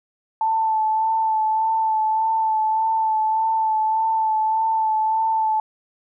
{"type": "tone with vibrato", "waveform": "sine", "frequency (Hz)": 880, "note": "A5", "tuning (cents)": 0, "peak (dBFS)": -17, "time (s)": [0.41, 5.6], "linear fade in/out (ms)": 2, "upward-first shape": "sine", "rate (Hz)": 1.7, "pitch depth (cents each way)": 21, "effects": []}